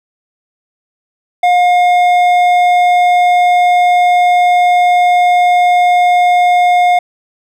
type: tone with hard clipping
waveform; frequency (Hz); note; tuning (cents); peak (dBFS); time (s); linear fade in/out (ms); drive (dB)
sine; 714; F5; +38; -8; 1.43-6.99; 5; 8
effects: none